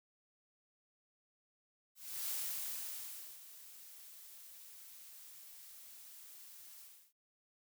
blue noise with ADSR envelope, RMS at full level -39 dBFS, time 1.95-7.13 s, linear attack 340 ms, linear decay 1100 ms, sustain -16 dB, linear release 310 ms, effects none

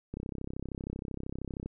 click train, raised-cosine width 3 ms, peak -24 dBFS, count 51, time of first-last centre 0.14-1.66 s, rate 32.9 Hz, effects none

